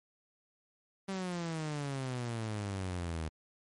sawtooth exponential sweep, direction down, 196 to 77.7 Hz, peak -31 dBFS, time 1.08-3.29 s, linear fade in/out 10 ms, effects MP3 48 kbps

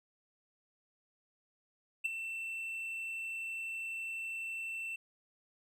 triangle tone with ADSR envelope, 2682 Hz, E7, 29 cents sharp, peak -26 dBFS, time 2.04-4.96 s, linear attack 16 ms, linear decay 13 ms, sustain -10 dB, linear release 6 ms, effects none

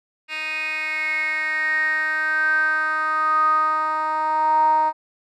10% pulse tone with band-pass filter sweep, 311.1 Hz, D#4, in tune, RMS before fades -21 dBFS, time 0.28-4.93 s, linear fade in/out 50 ms, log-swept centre 2700 to 870 Hz, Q 9.7, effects none

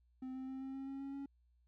triangle tone with pitch steps, 259 / 261.6 / 264.1 / 266.7 / 269.4 / 272 / 274.7 / 277.4 Hz, C4 / C4 / C4 / C4 / C#4 / C#4 / C#4 / C#4, -17 / 0 / +16 / +33 / -49 / -33 / -16 / +1 cents, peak -40 dBFS, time 0.22-1.26 s, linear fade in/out 5 ms, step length 130 ms, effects added 60 Hz sine -69 dBFS peak until 1.67 s

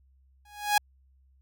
sawtooth tone with exponential growth, 829 Hz, G#5, 3 cents flat, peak -14 dBFS, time 0.45-0.78 s, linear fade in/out 5 ms, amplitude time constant 70 ms, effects added 66 Hz sine -59 dBFS peak until 1.41 s

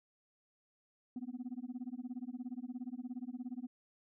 sine tone with tremolo, 249 Hz, B3, 14 cents sharp, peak -35 dBFS, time 1.16-3.67 s, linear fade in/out 2 ms, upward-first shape sine, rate 17 Hz, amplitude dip 100%, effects tanh soft clip ceiling -36 dBFS

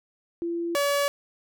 sine / sawtooth tone pair in turn, 340 / 569.2 Hz, F4 / C#5, -46 / +46 cents, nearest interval major sixth, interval 892 cents, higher second, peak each -26 / -18 dBFS, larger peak second, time 0.42-0.75 / 0.75-1.08 s, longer neither, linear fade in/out 0 ms, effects none

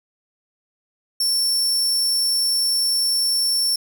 sawtooth tone, 5430 Hz, F8, 50 cents flat, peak -15 dBFS, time 1.2-3.76 s, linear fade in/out 5 ms, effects none

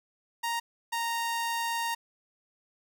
sawtooth tone pair in turn, 932.3 / 928.2 Hz, A#5 / A#5, 0 / -8 cents, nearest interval unison, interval 8 cents, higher first, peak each -25 dBFS, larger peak neither, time 0.43-0.6 / 0.92-1.95 s, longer second, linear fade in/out 10 ms, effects none

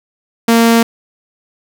sawtooth tone, 230.4 Hz, A#3, 20 cents flat, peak -3 dBFS, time 0.48-0.83 s, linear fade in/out 5 ms, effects none

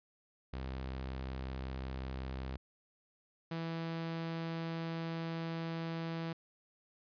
sawtooth tone pair in turn, 65.41 / 164.82 Hz, C2 / E3, 0 / 0 cents, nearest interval octave + major third, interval 1600 cents, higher second, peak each -35 / -33 dBFS, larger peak second, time 0.53-2.57 / 3.51-6.33 s, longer second, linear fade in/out 5 ms, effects resampled to 11025 Hz

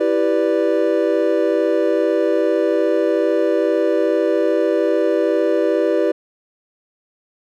triangle chord, E minor seventh, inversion none, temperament equal, 329.6 / 392 / 493.9 / 587.3 Hz, E4 / G4 / B4 / D5, 0 / 0 / 0 / 0 cents, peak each -18 dBFS, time 0-6.12 s, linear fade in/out 10 ms, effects none

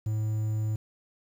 triangle tone with quantisation, 108.3 Hz, A2, 27 cents flat, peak -24 dBFS, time 0.06-0.76 s, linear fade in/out 5 ms, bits 9, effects none

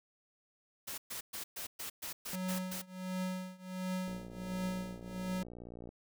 white noise bursts, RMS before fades -42 dBFS, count 9, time 0.87-2.82 s, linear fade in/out 10 ms, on 110 ms, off 120 ms
square tone with tremolo, 185 Hz, F#3, in tune, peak -34 dBFS, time 2.33-5.43 s, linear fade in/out 2 ms, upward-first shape triangle, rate 1.4 Hz, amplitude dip 95%
click train, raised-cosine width 2 ms, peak -35 dBFS, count 108, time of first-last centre 4.08-5.89 s, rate 59.1 Hz
effects none

